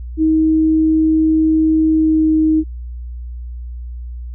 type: tone with pitch glide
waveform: sine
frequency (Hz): 315.9 to 313.5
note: D#4 to D#4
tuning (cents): +26 to +13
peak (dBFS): -10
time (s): 0.17-2.64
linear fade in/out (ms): 50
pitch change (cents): -13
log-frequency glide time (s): 1.9-2.32
effects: added 60 Hz sine -25 dBFS peak until 4.34 s